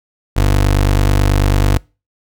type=tone; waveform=25% pulse; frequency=49.18 Hz; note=G1; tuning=6 cents sharp; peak=-6 dBFS; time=0.36-1.78 s; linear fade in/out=10 ms; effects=noise-tail reverb RT60 0.3 s tail -25 dB re dry